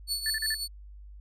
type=tone with tremolo; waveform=sawtooth; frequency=4435 Hz; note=C#8; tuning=in tune; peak=-23 dBFS; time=0.07-0.68 s; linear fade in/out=50 ms; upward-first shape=triangle; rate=5.4 Hz; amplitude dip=75%
type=tone bursts; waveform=sine; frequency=1760 Hz; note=A6; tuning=in tune; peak=-29 dBFS; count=4; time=0.26-0.544 s; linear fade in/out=2 ms; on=41 ms; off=40 ms
effects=added 50 Hz sine -44 dBFS peak until 1.2 s + resampled to 32000 Hz